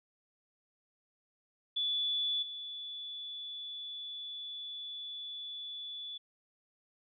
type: tone with level steps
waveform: sine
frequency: 3450 Hz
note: A7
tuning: 35 cents flat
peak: -30 / -40 dBFS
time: 1.76-6.18 s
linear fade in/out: 10 ms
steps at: 2.42 s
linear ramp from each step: 10 ms
effects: none